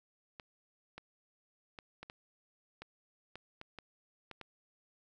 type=clicks; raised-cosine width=0.3 ms; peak=-30 dBFS; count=11; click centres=0.398 / 0.98 / 1.788 / 2.03 / 2.099 / 2.82 / 3.356 / 3.614 / 3.787 / 4.313 / 4.413 s; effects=none